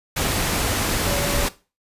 sine tone in noise, 571 Hz, D5, 49 cents flat, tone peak -27 dBFS, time 1.06-1.46 s, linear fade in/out 10 ms, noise pink, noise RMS -22 dBFS, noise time 0.16-1.49 s, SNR -8 dB, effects noise-tail reverb RT60 0.3 s tail -17 dB re dry + resampled to 32000 Hz

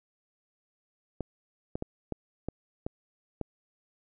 clicks, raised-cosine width 2 ms, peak -19 dBFS, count 7, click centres 1.207 / 1.755 / 1.824 / 2.123 / 2.486 / 2.865 / 3.413 s, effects none

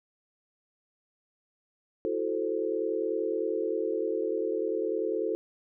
sine chord, F# half-diminished seventh, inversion third, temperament equal, 329.6 / 370 / 440 / 523.3 Hz, E4 / F#4 / A4 / C5, 0 / 0 / 0 / 0 cents, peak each -34 / -33 / -30 / -35 dBFS, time 2.05-5.35 s, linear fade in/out 0 ms, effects none

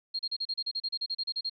sine tone bursts, 4233 Hz, C8, 19 cents sharp, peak -29 dBFS, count 16, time 0.14-1.497 s, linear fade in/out 10 ms, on 52 ms, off 35 ms, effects none

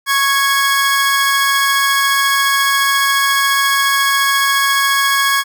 sawtooth tone pair together, 1102.7 / 1661.2 Hz, C#6 / G#6, -9 / 0 cents, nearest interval perfect fifth, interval 709 cents, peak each -11 dBFS, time 0.06-5.44 s, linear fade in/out 50 ms, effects none

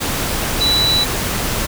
sine tone in noise, 3951 Hz, B7, in tune, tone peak -13 dBFS, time 0.6-1.05 s, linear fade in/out 20 ms, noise pink, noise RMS -20 dBFS, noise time 0-1.67 s, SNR +4 dB, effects none

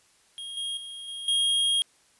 square tone with level steps, 3256 Hz, G#7, 35 cents flat, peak -36 / -30 / -38 / -35 / -22 dBFS, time 0.38-1.82 s, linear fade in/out 0 ms, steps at 0.57 / 0.77 / 1.08 / 1.28 s, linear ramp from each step 2 ms, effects white hiss -62 dBFS RMS until 2.19 s + resampled to 24000 Hz

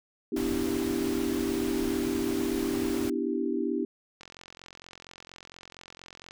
sine chord, E minor seventh, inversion second, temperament equal, 246.9 / 293.7 / 329.6 / 392 Hz, B3 / D4 / E4 / G4, 0 / 0 / 0 / 0 cents, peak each -32 dBFS, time 0.32-3.85 s, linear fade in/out 5 ms
pink noise, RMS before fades -38 dBFS, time 0.36-3.1 s, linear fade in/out 5 ms
click train, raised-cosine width 0.2 ms, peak -28 dBFS, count 94, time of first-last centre 4.21-6.309 s, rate 44.3 Hz
effects none

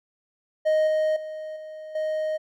triangle tone with level steps, 622.3 Hz, D#5, in tune, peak -16 / -18 / -30 / -34 / -22 dBFS, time 0.65-2.38 s, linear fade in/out 20 ms, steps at 0.87 / 1.16 / 1.56 / 1.95 s, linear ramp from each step 5 ms, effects none

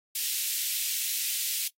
white high-pass noise, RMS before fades -30 dBFS, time 0.15-1.68 s, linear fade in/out 5 ms, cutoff 2400 Hz, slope 24 dB/octave, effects noise-tail reverb RT60 0.1 s tail -21 dB re dry + AAC 48 kbps

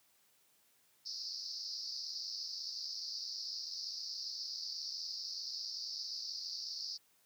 white band-pass noise, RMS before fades -43 dBFS, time 1.05-6.98 s, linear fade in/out 20 ms, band 4400 to 5400 Hz, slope 96 dB/octave, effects white hiss -71 dBFS RMS until 7.25 s + high-pass 80 Hz 12 dB/octave

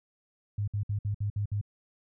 sine tone bursts, 102.8 Hz, G#2, 17 cents flat, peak -27 dBFS, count 7, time 0.58-1.613 s, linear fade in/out 5 ms, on 97 ms, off 59 ms, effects none

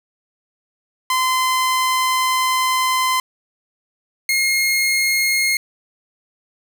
sawtooth tone pair in turn, 1030 / 2146 Hz, C6 / C7, -28 / +43 cents, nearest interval octave + minor second, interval 1271 cents, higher second, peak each -12 dBFS, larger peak neither, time 1.1-3.2 / 4.29-5.57 s, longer first, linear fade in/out 2 ms, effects none

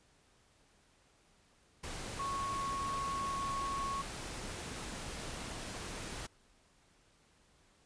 sine tone in noise, 1102 Hz, C#6, 11 cents flat, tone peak -35 dBFS, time 2.19-4.02 s, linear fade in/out 10 ms, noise pink, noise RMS -43 dBFS, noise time 1.83-6.27 s, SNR +5 dB, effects pink hiss -68 dBFS RMS until 7.85 s + resampled to 22050 Hz

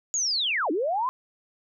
sine linear two-way sweep, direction down then up, 6920 to 280 to 1063 Hz, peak -23 dBFS, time 0.14-1.09 s, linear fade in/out 0 ms, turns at 0.71 s, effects none

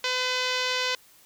5% pulse tone with low-pass filter, 506 Hz, B4, 42 cents sharp, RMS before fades -27 dBFS, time 0.04-0.95 s, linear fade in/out 2 ms, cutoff 4600 Hz, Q 1, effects white hiss -56 dBFS RMS until 1.25 s

